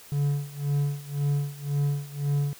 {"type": "tone with tremolo", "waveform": "triangle", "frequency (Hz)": 143.3, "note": "D3", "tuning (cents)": -42, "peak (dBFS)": -19, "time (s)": [0.12, 2.53], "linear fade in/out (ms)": 0, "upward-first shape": "sine", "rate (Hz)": 1.9, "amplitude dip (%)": 90, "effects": ["white hiss -49 dBFS RMS until 2.59 s"]}